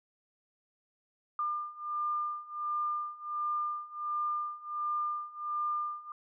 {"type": "beating tone pair", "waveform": "sine", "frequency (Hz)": [1200, 1201.4], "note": ["D6", "D6"], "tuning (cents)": [37, 39], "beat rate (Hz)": 1.4, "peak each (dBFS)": [-36, -34], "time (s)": [1.39, 6.12], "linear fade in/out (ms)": 2, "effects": []}